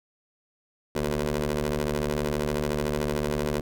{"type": "ring-modulated tone", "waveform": "15% pulse", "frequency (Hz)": 74.1, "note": "D2", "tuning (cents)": 16, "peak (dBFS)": -16, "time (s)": [0.95, 3.61], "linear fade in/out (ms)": 5, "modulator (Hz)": 303, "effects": []}